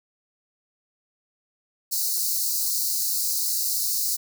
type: high-pass noise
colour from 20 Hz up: white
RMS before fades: -25 dBFS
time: 1.91-4.17 s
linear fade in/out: 20 ms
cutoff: 4100 Hz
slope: 96 dB/octave
effects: none